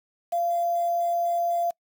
sine tone with quantisation, 689 Hz, F5, 24 cents flat, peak -22 dBFS, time 0.32-1.71 s, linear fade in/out 10 ms, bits 7, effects noise-tail reverb RT60 0.1 s tail -25 dB re dry

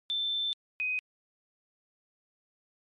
sine tone pair in turn, 3545 / 2507 Hz, A7 / D#7, +12 / +12 cents, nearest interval tritone, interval 600 cents, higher first, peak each -28 dBFS, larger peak neither, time 0.1-0.53 / 0.8-0.99 s, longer first, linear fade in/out 0 ms, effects MP3 48 kbps

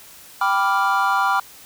triangle chord, G dominant seventh, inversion none, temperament equal, 784 / 987.8 / 1174.7 / 1396.9 Hz, G5 / B5 / D6 / F6, 0 / 0 / 0 / 0 cents, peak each -20 dBFS, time 0.41-1.4 s, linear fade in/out 5 ms, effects white hiss -44 dBFS RMS until 1.65 s

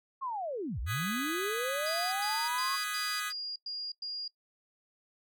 sine linear two-way sweep, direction down then up, 1107 to 49 to 1107 Hz, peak -33 dBFS, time 0.21-2.77 s, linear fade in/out 20 ms, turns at 0.8 s
sawtooth chord, G# minor seventh, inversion second, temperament just, 1245.9 / 1495.1 / 1661.2 / 1993.5 Hz, D#6 / F#6 / G#6 / B6, +2 / +18 / 0 / +16 cents, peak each -33 / -38 / -35 / -37 dBFS, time 0.86-3.33 s, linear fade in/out 50 ms
sine tone bursts, 4836 Hz, D8, 50 cents sharp, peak -35 dBFS, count 7, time 1.86-4.28 s, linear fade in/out 5 ms, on 260 ms, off 100 ms
effects noise-tail reverb RT60 0.1 s tail -22 dB re dry

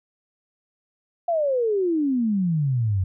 sine exponential sweep, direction down, 704 to 90 Hz, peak -19 dBFS, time 1.28-3.04 s, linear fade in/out 5 ms, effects none

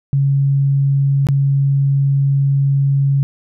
sine tone with dropouts, 138.59 Hz, C#3, in tune, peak -11 dBFS, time 0.13-3.23 s, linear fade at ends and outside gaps 0 ms, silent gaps 1.269-1.287 s, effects none

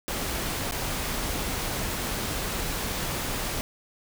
pink noise with dropouts, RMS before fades -30 dBFS, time 0.08-3.61 s, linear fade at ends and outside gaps 0 ms, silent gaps 0.711-0.722 s, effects none

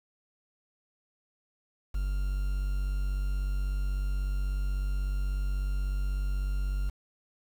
triangle tone with quantisation, 48.17 Hz, G1, 30 cents flat, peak -25 dBFS, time 1.94-6.9 s, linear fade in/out 10 ms, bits 8, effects none

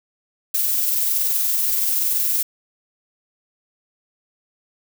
violet noise with amplitude modulation, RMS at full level -19 dBFS, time 0.54-2.43 s, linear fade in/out 5 ms, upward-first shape sine, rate 21.1 Hz, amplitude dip 25%, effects none

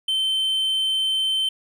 triangle tone, 3092 Hz, G7, 24 cents flat, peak -18 dBFS, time 0.08-1.49 s, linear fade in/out 5 ms, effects none

